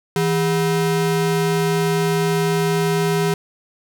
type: ring-modulated tone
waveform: square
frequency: 284.5 Hz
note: C#4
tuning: 45 cents sharp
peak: -14 dBFS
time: 0.16-3.34 s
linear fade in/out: 2 ms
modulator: 121 Hz
effects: none